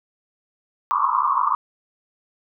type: band-pass noise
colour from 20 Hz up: white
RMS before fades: -20 dBFS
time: 0.91-1.55 s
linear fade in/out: 0 ms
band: 960 to 1200 Hz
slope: 96 dB/octave
effects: none